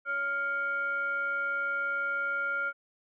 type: tone with frequency modulation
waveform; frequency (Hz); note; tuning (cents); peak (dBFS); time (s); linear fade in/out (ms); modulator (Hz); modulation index
sine; 1400; F6; +4; -28; 0.05-2.73; 50; 837; 0.43
effects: none